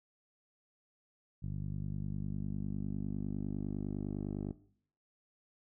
10% pulse tone with low-pass filter sweep, 49.89 Hz, G1, 31 cents sharp, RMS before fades -38 dBFS, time 1.42-4.53 s, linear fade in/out 20 ms, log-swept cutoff 140 to 390 Hz, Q 1.6, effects noise-tail reverb RT60 0.6 s tail -18 dB re dry

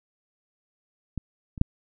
clicks, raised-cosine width 5 ms, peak -18 / -25 / -6 dBFS, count 3, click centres 1.177 / 1.578 / 1.614 s, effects none

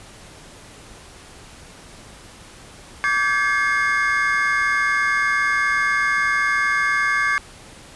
triangle tone cluster, 1157 / 1579 / 1699 / 2146 Hz, D6 / G6 / G#6 / C7, -26 / +12 / +39 / +43 cents, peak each -21 dBFS, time 3.04-7.38 s, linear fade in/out 0 ms, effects pink hiss -43 dBFS RMS until 7.95 s + resampled to 24000 Hz

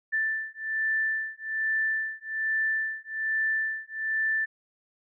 sine beating tone pair, 1766 / 1767.2 Hz, A6 / A6, +6 / +7 cents, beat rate 1.2 Hz, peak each -29 dBFS, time 0.12-4.46 s, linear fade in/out 20 ms, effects none

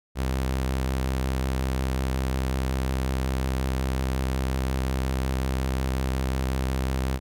sawtooth tone with vibrato, 65.41 Hz, C2, in tune, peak -20 dBFS, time 0.15-7.2 s, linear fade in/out 50 ms, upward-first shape sine, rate 5.5 Hz, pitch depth 17 cents each way, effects none

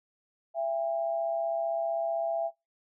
sine tone pair together, 668.4 / 804 Hz, E5 / G5, +24 / +44 cents, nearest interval minor third, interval 320 cents, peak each -28 / -35 dBFS, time 0.54-2.51 s, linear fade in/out 50 ms, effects noise-tail reverb RT60 0.2 s tail -21 dB re dry

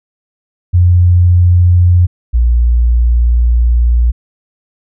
sine tone pair in turn, 88.6 / 59.19 Hz, F2 / A#1, +25 / +27 cents, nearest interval perfect fifth, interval 698 cents, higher first, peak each -4 / -6 dBFS, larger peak first, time 0.73-2.07 / 2.33-4.12 s, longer second, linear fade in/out 20 ms, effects none

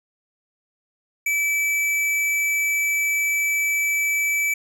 square tone, 2307 Hz, D7, 31 cents flat, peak -20 dBFS, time 1.26-4.54 s, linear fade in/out 5 ms, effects none

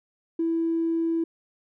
triangle tone with tanh clipping, 330.1 Hz, E4, 2 cents sharp, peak -22 dBFS, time 0.39-1.24 s, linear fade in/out 5 ms, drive 4 dB, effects none

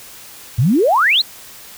sine exponential sweep, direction up, 103.83 to 4377 Hz, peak -10 dBFS, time 0.58-1.22 s, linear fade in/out 10 ms, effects white hiss -38 dBFS RMS until 1.77 s

